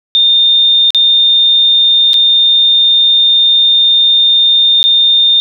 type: tone with dropouts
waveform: sine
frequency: 3631 Hz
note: A#7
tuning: 46 cents flat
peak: -5 dBFS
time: 0.15-5.4 s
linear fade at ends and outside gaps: 0 ms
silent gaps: 0.905-0.947 / 2.133-2.141 / 4.829-4.84 s
effects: none